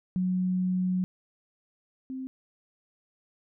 sine tone pair in turn, 183.6 / 261.4 Hz, F#3 / C4, -13 / -1 cents, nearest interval tritone, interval 612 cents, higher second, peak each -24 / -33 dBFS, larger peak first, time 0.16-1.04 / 2.1-2.27 s, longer first, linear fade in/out 0 ms, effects none

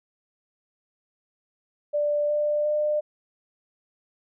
sine tone with pitch steps, 589 / 594.8 / 600.7 Hz, D5 / D5 / D5, +5 / +22 / +39 cents, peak -21 dBFS, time 1.93-3.01 s, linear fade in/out 20 ms, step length 360 ms, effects none

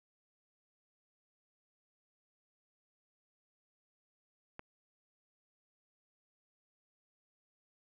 click, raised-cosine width 0.5 ms, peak -29 dBFS, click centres 4.594 s, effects none

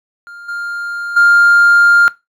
triangle tone with level steps, 1402 Hz, F6, 6 cents sharp, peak -29 / -18 / -3 dBFS, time 0.27-2.08 s, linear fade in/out 0 ms, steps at 0.48 / 1.16 s, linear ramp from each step 10 ms, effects noise-tail reverb RT60 0.2 s tail -20 dB re dry + tanh soft clip ceiling 0 dBFS

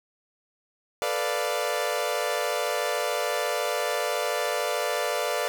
sawtooth chord, B half-diminished seventh, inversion third, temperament equal, 440 / 493.9 / 587.3 / 698.5 Hz, A4 / B4 / D5 / F5, 0 / 0 / 0 / 0 cents, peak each -29 / -27 / -25 / -28 dBFS, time 1.02-5.48 s, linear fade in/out 0 ms, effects none

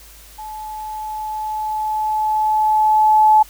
sine tone with level ramp, 861 Hz, A5, 38 cents flat, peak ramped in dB -29 to -7 dBFS, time 0.38-3.43 s, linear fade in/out 10 ms, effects added 51 Hz sine -44 dBFS peak until 3.49 s + white hiss -44 dBFS RMS until 3.49 s

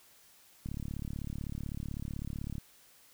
click train, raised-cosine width 5 ms, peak -26 dBFS, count 70, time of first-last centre 0.66-2.582 s, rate 35.9 Hz, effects white hiss -61 dBFS RMS until 3.13 s

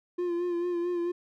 triangle tone with vibrato, 349.2 Hz, F4, in tune, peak -25 dBFS, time 0.18-1.12 s, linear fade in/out 10 ms, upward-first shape sine, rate 4.5 Hz, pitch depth 35 cents each way, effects none

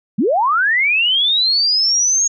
sine linear sweep, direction up, 168.1 to 6645 Hz, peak -12 dBFS, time 0.18-2.28 s, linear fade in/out 10 ms, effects none

